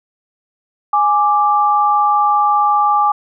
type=tone pair together; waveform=sine; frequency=830.6 / 1175.9 Hz; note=G#5 / D6; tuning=0 / +2 cents; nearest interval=tritone; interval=602 cents; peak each=-13 dBFS; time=0.93-3.12 s; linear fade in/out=5 ms; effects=none

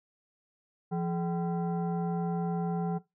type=tone with frequency modulation; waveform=sine; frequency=172 Hz; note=F3; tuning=26 cents flat; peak=-28 dBFS; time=0.91-2.99 s; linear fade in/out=20 ms; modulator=597 Hz; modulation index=0.82; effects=noise-tail reverb RT60 0.2 s tail -19 dB re dry

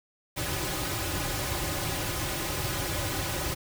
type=noise with comb filter; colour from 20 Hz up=pink; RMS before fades=-31 dBFS; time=0.36-3.55 s; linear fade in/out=20 ms; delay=4.4 ms; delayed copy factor=-0.95; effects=none

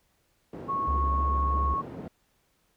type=band-pass noise; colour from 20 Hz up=white; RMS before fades=-40 dBFS; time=0.53-2.08 s; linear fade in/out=2 ms; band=110 to 360 Hz; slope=12 dB/octave
type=tone; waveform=sine; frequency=1100 Hz; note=C#6; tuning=14 cents flat; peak=-26 dBFS; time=0.68-1.82 s; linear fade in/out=20 ms
type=tone with vibrato; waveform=sine; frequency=69.3 Hz; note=C#2; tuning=in tune; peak=-25 dBFS; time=0.87-1.75 s; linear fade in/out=20 ms; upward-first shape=sine; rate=3.1 Hz; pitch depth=17 cents each way
effects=pink hiss -70 dBFS RMS until 2.76 s

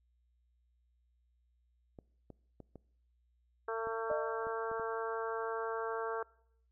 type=clicks; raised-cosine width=2 ms; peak=-36 dBFS; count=9; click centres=1.988 / 2.303 / 2.603 / 2.757 / 3.871 / 4.114 / 4.469 / 4.715 / 4.797 s
type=harmonic tone; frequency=225.5 Hz; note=A3; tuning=43 cents sharp; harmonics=2 / 3 / 4 / 5 / 6 / 7; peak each=-37 / -44 / -43 / -43 / -43 / -46 dBFS; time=3.68-6.23 s; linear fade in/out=5 ms
type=tone with exponential decay; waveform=sine; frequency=610 Hz; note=D#5; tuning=34 cents flat; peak=-30 dBFS; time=4.1-4.7 s; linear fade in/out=1 ms; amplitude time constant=130 ms
effects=noise-tail reverb RT60 0.7 s tail -23 dB re dry + added 60 Hz sine -70 dBFS peak until 6.71 s

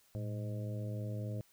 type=harmonic tone with a mistuned harmonic; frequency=103.7 Hz; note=G#2; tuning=2 cents flat; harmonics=1 / 2 / 3 / 4 / 5 / 6; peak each=-37 / -46 / -50 / -53 / -49 / -51 dBFS; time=0.15-1.41 s; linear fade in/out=0 ms; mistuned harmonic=1; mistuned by=+130 cents; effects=white hiss -68 dBFS RMS until 1.52 s

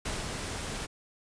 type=noise with ADSR envelope; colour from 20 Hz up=pink; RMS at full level=-33 dBFS; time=0.05-0.87 s; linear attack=7 ms; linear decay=170 ms; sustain=-3 dB; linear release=25 ms; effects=resampled to 22050 Hz

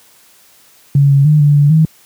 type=tone with pitch steps; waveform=sine; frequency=140.8 / 139.2 / 151.5 / 145.8 / 144.6 / 158.3 Hz; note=C#3 / C#3 / D#3 / D3 / D3 / D#3; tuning=+27 / +8 / -46 / -12 / -27 / +30 cents; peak=-5 dBFS; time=0.95-1.85 s; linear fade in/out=2 ms; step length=150 ms; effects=white hiss -47 dBFS RMS until 2.05 s + high-pass 80 Hz 12 dB/octave

